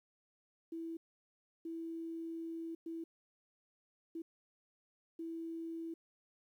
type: tone bursts at uneven times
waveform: sine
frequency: 329.6 Hz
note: E4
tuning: in tune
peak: -40 dBFS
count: 5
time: 0.72-0.97 / 1.65-2.75 / 2.86-3.04 / 4.15-4.22 / 5.19-5.94 s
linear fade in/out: 5 ms
effects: 12-bit